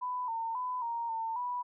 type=tone with pitch steps; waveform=sine; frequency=997 / 909 / 1002 / 932 / 902 / 983 Hz; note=B5 / A#5 / B5 / A#5 / A5 / B5; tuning=+16 / -44 / +25 / -1 / +43 / -8 cents; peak=-32 dBFS; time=0.01-1.63 s; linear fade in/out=20 ms; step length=270 ms; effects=none